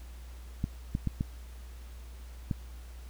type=clicks; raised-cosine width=5 ms; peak=-17 dBFS; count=5; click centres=0.641 / 0.951 / 1.073 / 1.209 / 2.512 s; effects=added 60 Hz sine -43 dBFS peak until 3.09 s + pink hiss -57 dBFS RMS until 3.09 s